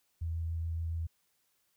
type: tone with vibrato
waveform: sine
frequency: 82.41 Hz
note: E2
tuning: in tune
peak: -32 dBFS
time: 0.21-1.07 s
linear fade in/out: 10 ms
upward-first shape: sine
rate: 7.1 Hz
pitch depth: 11 cents each way
effects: white hiss -75 dBFS RMS until 1.76 s